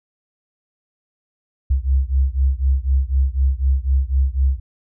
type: beating tone pair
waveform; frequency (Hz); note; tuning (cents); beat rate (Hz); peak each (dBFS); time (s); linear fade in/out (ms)
sine; 65.1 / 69.1; C2 / C#2; -8 / -5; 4; -17 / -18; 1.7-4.6; 10
effects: none